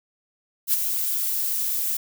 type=noise with ADSR envelope; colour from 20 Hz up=violet; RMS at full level=-18 dBFS; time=0.67-1.97 s; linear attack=62 ms; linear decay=19 ms; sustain=-7 dB; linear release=4 ms; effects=none